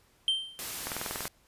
triangle tone with exponential decay, 3136 Hz, G7, in tune, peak -20 dBFS, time 0.28-0.67 s, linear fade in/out 1 ms, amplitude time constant 83 ms
white noise, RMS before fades -37 dBFS, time 0.59-1.28 s, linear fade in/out 0 ms
click train, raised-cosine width 0.5 ms, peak -19 dBFS, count 9, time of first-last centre 0.87-1.255 s, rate 20.8 Hz
effects pink hiss -65 dBFS RMS until 1.47 s + resampled to 32000 Hz

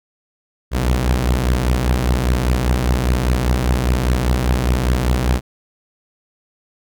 sawtooth beating tone pair, 61.2 / 66.2 Hz, B1 / C2, -15 / +21 cents, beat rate 5 Hz, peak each -12 / -16 dBFS, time 0.71-5.41 s, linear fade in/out 50 ms, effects none

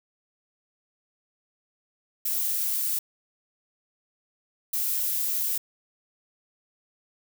violet noise bursts at uneven times, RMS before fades -27 dBFS, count 2, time 2.25-2.99 / 4.73-5.58 s, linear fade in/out 5 ms, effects none

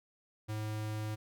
square tone, 107.6 Hz, A2, 38 cents flat, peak -36 dBFS, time 0.48-1.16 s, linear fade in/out 20 ms, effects none

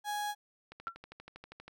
35% pulse tone, 830.6 Hz, G#5, in tune, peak -32 dBFS, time 0.04-0.35 s, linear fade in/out 50 ms
click train, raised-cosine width 0.3 ms, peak -32 dBFS, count 13, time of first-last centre 0.72-1.68 s, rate 12.5 Hz
sine tone with exponential decay, 1359 Hz, F6, 48 cents flat, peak -30 dBFS, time 0.87-0.96 s, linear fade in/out 0 ms, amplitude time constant 18 ms
effects none

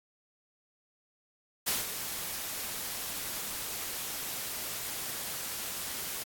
white noise with ADSR envelope, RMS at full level -28 dBFS, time 1.66-6.24 s, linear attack 20 ms, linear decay 180 ms, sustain -9 dB, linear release 16 ms, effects AAC 64 kbps

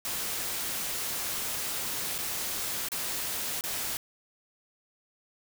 white noise with dropouts, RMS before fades -33 dBFS, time 0.05-3.97 s, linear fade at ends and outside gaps 1 ms, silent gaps 2.181-2.186 / 2.886-2.918 / 3.61-3.638 s, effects none

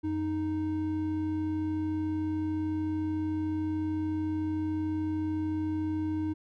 triangle tone pair together, 92.3 / 310.5 Hz, F#2 / D#4, -4 / -3 cents, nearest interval octave + major sixth, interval 2101 cents, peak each -34 / -27 dBFS, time 0.03-6.34 s, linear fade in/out 20 ms, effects none

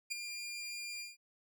20% pulse tone with ADSR envelope, 2401 Hz, D7, 38 cents sharp, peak -28 dBFS, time 0.1-1.17 s, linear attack 20 ms, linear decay 10 ms, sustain -8 dB, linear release 170 ms, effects none

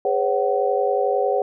sine tone cluster, 410.6 / 505 / 556 / 750 Hz, G#4 / B4 / C#5 / F#5, -20 / +39 / +5 / +23 cents, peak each -23 dBFS, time 0.05-1.42 s, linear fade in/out 2 ms, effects none

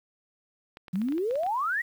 clicks, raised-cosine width 0.3 ms, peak -28 dBFS, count 11, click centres 0.771 / 0.882 / 0.957 / 1.017 / 1.086 / 1.123 / 1.181 / 1.31 / 1.356 / 1.434 / 1.465 s
sine exponential sweep, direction up, 174.5 to 1975.5 Hz, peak -25 dBFS, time 0.93-1.82 s, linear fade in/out 10 ms
effects 9-bit

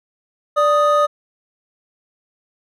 triangle tone pair together, 587.3 / 1244.5 Hz, D5 / D#6, 0 / 0 cents, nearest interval octave + minor second, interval 1300 cents, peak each -13 dBFS, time 0.56-1.07 s, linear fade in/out 20 ms, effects none

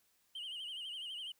sine tone with vibrato, 3006 Hz, F#7, 27 cents sharp, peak -39 dBFS, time 0.35-1.32 s, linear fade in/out 5 ms, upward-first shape sine, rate 12 Hz, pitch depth 100 cents each way, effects tanh soft clip ceiling -40 dBFS + white hiss -74 dBFS RMS until 1.39 s

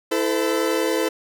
40% pulse chord, A minor, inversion second, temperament equal with one note detuned, 329.6 / 440 / 510.7 Hz, E4 / A4 / C5, 0 / 0 / -42 cents, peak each -23 dBFS, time 0.11-1.09 s, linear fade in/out 10 ms, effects none

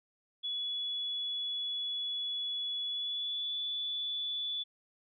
sine tone with pitch glide, 3400 to 3457 Hz, G#7 to A7, +40 to -31 cents, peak -33 dBFS, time 0.43-4.64 s, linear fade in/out 20 ms, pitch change +29 cents, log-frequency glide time 2.82-3.56 s, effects none

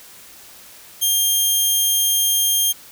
10% pulse tone, 3200 Hz, G7, 35 cents sharp, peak -7 dBFS, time 1.01-2.73 s, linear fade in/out 20 ms, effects white hiss -43 dBFS RMS until 2.91 s

